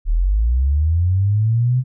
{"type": "linear sweep", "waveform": "sine", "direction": "up", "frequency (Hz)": [35.9, 130.2], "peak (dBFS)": -13, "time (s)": [0.05, 1.84], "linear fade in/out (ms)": 50, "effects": []}